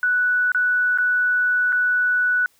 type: tone with dropouts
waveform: sine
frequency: 1480 Hz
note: F#6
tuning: in tune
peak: -16 dBFS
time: 0.03-2.46 s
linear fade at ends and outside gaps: 1 ms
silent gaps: 0.519-0.547 / 0.976-0.985 / 1.723-1.727 s
effects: white hiss -60 dBFS RMS until 2.59 s